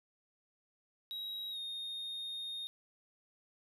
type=tone with pitch glide; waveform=triangle; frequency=3834 to 3693 Hz; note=A#7 to A#7; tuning=+48 to -17 cents; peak=-38 dBFS; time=1.11-2.67 s; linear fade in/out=0 ms; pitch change=-65 cents; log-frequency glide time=1.51-1.58 s; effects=none